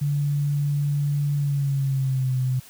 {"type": "tone with pitch glide", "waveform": "sine", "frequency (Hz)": [144.3, 128.56], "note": ["D3", "C3"], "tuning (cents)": [-30, -30], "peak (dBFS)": -20, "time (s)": [0.01, 2.6], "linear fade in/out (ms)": 10, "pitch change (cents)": -200, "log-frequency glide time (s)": [1.36, 2.36], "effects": ["white hiss -48 dBFS RMS until 2.69 s"]}